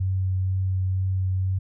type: tone with vibrato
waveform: sine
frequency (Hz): 94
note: F#2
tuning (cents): +28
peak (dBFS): -21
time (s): 0-1.59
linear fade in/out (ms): 10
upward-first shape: triangle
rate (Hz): 2.1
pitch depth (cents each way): 12
effects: none